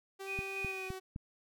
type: tone with pitch glide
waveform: sawtooth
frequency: 388.4 to 376.9 Hz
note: G4 to F#4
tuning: -16 to +32 cents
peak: -38 dBFS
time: 0.19-1 s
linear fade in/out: 20 ms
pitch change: -52 cents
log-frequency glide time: 0.62-0.85 s
type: tone with tremolo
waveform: sine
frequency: 2477 Hz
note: D#7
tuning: 8 cents flat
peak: -36 dBFS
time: 0.26-0.9 s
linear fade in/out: 50 ms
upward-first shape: square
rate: 3.3 Hz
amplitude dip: 40%
type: click train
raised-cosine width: 5 ms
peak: -28 dBFS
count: 4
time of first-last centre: 0.39-1.161 s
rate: 3.89 Hz
effects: none